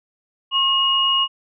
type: tone pair together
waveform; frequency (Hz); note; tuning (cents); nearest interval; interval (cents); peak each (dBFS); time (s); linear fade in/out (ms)
sine; 1078 / 2874; C#6 / F7; -49 / +49; octave + perfect fourth; 1698; -21 / -16; 0.51-1.28; 50
effects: none